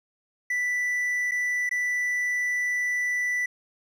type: tone with dropouts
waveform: triangle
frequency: 1975.5 Hz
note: B6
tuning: in tune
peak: -22 dBFS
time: 0.5-3.46 s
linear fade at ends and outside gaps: 5 ms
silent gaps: 1.312-1.317 / 1.693-1.711 s
effects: none